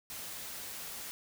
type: noise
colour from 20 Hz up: white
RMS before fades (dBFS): -43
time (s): 0.1-1.11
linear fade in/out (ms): 0
effects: none